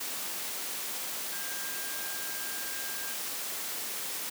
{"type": "tone in noise", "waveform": "sine", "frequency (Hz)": 1603, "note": "G6", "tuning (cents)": 38, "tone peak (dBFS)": -43, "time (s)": [1.32, 3.14], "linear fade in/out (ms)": 10, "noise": "white", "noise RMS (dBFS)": -36, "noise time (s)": [0, 4.3], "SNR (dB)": -10, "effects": ["high-pass 200 Hz 12 dB/octave"]}